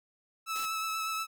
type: tone with vibrato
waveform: sawtooth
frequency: 1306 Hz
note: E6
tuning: 17 cents flat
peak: -28 dBFS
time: 0.46-1.27 s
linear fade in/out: 50 ms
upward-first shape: sine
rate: 8.3 Hz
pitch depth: 16 cents each way
type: noise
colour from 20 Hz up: white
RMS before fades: -43 dBFS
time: 0.55-0.66 s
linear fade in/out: 10 ms
effects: none